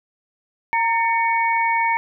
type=tone cluster; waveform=sine; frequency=923 / 1798 / 2234 Hz; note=A#5 / A6 / C#7; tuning=-17 / +37 / +13 cents; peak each=-18 / -27 / -22 dBFS; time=0.73-1.97 s; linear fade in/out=0 ms; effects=none